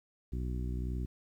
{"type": "harmonic tone", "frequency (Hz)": 61.8, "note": "B1", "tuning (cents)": 2, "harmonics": [1, 2, 3, 4, 5, 6], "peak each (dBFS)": [-34, -40, -44, -46, -48, -50], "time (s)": [0.32, 1.06], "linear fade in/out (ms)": 10, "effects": ["11-bit"]}